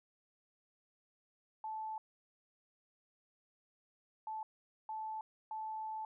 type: tone bursts at uneven times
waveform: sine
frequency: 873 Hz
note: A5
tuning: 14 cents flat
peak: -39 dBFS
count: 4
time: 1.64-1.98 / 4.27-4.43 / 4.89-5.21 / 5.51-6.05 s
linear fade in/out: 2 ms
effects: none